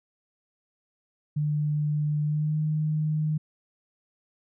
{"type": "tone with pitch glide", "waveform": "sine", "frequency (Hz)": [149.5, 153.88], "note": ["D3", "D#3"], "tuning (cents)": [31, -19], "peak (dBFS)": -23, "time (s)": [1.36, 3.38], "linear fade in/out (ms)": 10, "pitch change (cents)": 50, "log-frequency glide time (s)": [2.22, 2.58], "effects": []}